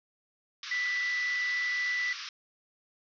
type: band-pass noise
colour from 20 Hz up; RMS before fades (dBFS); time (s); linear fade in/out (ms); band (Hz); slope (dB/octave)
white; -41; 0.63-2.29; 2; 1100 to 5800; 96
type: tone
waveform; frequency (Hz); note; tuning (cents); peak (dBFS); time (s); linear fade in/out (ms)
sine; 1975.5; B6; 0; -28; 0.71-2.13; 5
effects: none